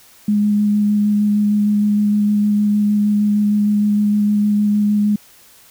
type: tone with vibrato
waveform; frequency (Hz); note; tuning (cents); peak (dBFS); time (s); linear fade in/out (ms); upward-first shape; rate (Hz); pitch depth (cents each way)
sine; 207.7; G#3; 0; -12; 0.28-5.16; 5; square; 6.5; 9
effects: white hiss -47 dBFS RMS until 5.7 s